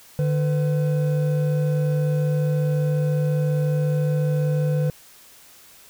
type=tone pair together; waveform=triangle; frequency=149.8 / 503.9 Hz; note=D3 / B4; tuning=+35 / +35 cents; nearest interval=octave + major sixth; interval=2100 cents; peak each=-17 / -25 dBFS; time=0.19-4.9 s; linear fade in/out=0 ms; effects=white hiss -49 dBFS RMS until 5.89 s